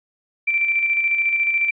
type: tone with tremolo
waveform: sine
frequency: 2346 Hz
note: D7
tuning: 2 cents flat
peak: -15 dBFS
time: 0.47-1.71 s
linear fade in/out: 10 ms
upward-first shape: square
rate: 14 Hz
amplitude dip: 40%
effects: resampled to 8000 Hz